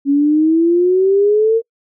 sine exponential sweep, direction up, 276.6 to 460.3 Hz, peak -9 dBFS, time 0.05-1.62 s, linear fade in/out 50 ms, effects noise-tail reverb RT60 0.1 s tail -25 dB re dry

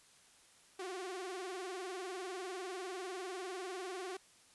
sawtooth tone with vibrato, 370 Hz, F#4, in tune, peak -37 dBFS, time 0.79-4.17 s, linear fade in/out 5 ms, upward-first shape sine, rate 20 Hz, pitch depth 100 cents each way, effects white hiss -64 dBFS RMS until 4.54 s + resampled to 24000 Hz

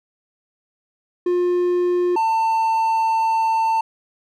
triangle tone pair in turn, 355.4 / 895.6 Hz, F4 / A5, +30 / +30 cents, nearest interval octave + major third, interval 1600 cents, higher second, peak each -14 dBFS, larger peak neither, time 1.26-2.16 / 2.16-3.81 s, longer second, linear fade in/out 5 ms, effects none

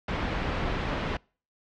pink low-pass noise, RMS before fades -30 dBFS, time 0.08-1.17 s, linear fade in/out 5 ms, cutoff 2700 Hz, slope 12 dB/octave, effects noise-tail reverb RT60 0.4 s tail -26 dB re dry + low-pass 5000 Hz 12 dB/octave

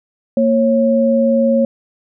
sine tone pair together, 230.8 / 547.4 Hz, A#3 / C#5, -17 / -22 cents, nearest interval octave + minor third, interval 1495 cents, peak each -13 dBFS, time 0.37-1.65 s, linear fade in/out 2 ms, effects none

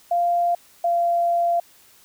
sine tone pair in turn, 695 / 688.6 Hz, F5 / F5, -9 / -25 cents, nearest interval unison, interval 16 cents, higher first, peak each -17 dBFS, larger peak neither, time 0.11-0.55 / 0.84-1.6 s, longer second, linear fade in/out 5 ms, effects white hiss -53 dBFS RMS until 2.04 s

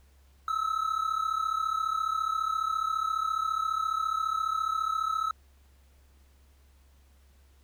triangle tone pair together, 1283.9 / 1318.5 Hz, E6 / E6, -46 / 0 cents, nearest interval unison, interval 46 cents, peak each -28 dBFS, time 0.48-5.31 s, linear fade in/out 2 ms, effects added 68 Hz sine -57 dBFS peak until 7.63 s + pink hiss -67 dBFS RMS until 7.63 s

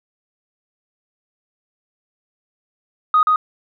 sine tone with echo, 1247 Hz, D#6, 3 cents sharp, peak -9 dBFS, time 3.14-3.23 s, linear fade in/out 2 ms, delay 130 ms, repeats 1, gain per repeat -2 dB, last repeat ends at 3.36 s, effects tanh soft clip ceiling -6 dBFS

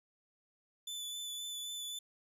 sawtooth tone with vibrato, 3493 Hz, A7, 13 cents flat, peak -37 dBFS, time 0.87-1.99 s, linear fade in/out 5 ms, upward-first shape sine, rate 3.8 Hz, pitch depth 15 cents each way, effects resampled to 32000 Hz

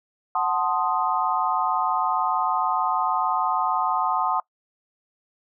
sine chord, F# diminished seventh, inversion none, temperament equal, 740 / 880 / 1046.5 / 1244.5 Hz, F#5 / A5 / C6 / Eb6, 0 / 0 / 0 / 0 cents, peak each -26 dBFS, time 0.35-4.4 s, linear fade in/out 2 ms, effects noise-tail reverb RT60 0.1 s tail -23 dB re dry

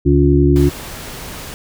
harmonic tone, 70.9 Hz, C#2, 40 cents sharp, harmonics 1 / 2 / 4 / 5, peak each -14 / -14 / -14 / -14 dBFS, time 0.05-0.7 s, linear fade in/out 20 ms
pink noise, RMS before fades -30 dBFS, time 0.56-1.54 s, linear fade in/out 0 ms
effects none

